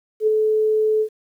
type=tone with ADSR envelope; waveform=sine; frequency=432.6 Hz; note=A4; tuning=29 cents flat; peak=-12 dBFS; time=0.2-1.09 s; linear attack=72 ms; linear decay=11 ms; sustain=-3 dB; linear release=79 ms; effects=9-bit